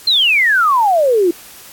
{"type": "exponential sweep", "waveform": "sine", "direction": "down", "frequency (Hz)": [4229, 329.6], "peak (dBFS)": -9, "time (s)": [0.07, 1.31], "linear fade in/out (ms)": 5, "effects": ["white hiss -38 dBFS RMS until 1.72 s", "AAC 64 kbps"]}